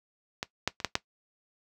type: clicks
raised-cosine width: 0.2 ms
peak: -14 / -8 / -21 / -8 / -7 dBFS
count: 5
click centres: 0.429 / 0.676 / 0.802 / 0.847 / 0.954 s
effects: noise-tail reverb RT60 0.1 s tail -17 dB re dry + high-pass 60 Hz 12 dB/octave